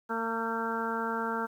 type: harmonic tone with a mistuned harmonic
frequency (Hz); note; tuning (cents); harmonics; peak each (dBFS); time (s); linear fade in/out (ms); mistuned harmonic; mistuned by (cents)
227.6; A#3; -41; 1 / 2 / 3 / 4 / 5 / 6 / 7; -36 / -36 / -42 / -35 / -42 / -35 / -39; 0.09-1.47; 20; 7; -24
effects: 10-bit